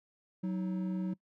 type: tone pair together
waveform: triangle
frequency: 186.1 / 317.4 Hz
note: F#3 / D#4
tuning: +10 / +35 cents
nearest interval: major sixth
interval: 925 cents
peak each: -30 / -39 dBFS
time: 0.43-1.14 s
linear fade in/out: 10 ms
effects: noise-tail reverb RT60 0.1 s tail -22 dB re dry